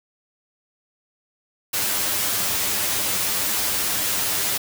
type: noise with comb filter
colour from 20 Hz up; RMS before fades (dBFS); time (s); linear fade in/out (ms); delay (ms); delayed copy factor
white; -23; 1.73-4.58; 10; 10; +0.55
effects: none